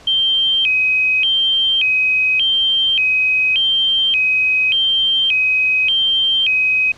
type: tone with vibrato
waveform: sine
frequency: 2820 Hz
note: F7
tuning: 16 cents sharp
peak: -12 dBFS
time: 0.07-6.92 s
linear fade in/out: 5 ms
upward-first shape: square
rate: 0.86 Hz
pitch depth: 190 cents each way
effects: pink hiss -43 dBFS RMS until 6.97 s + low-pass 6000 Hz 12 dB/octave